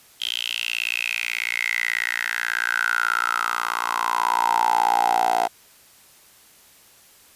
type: tone with high-pass filter sweep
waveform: 10% pulse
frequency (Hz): 58.27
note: A#1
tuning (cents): 0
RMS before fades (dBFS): -23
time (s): 0.2-5.48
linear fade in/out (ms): 20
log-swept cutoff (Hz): 3200 to 700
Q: 8.9
effects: white hiss -52 dBFS RMS until 7.35 s + resampled to 32000 Hz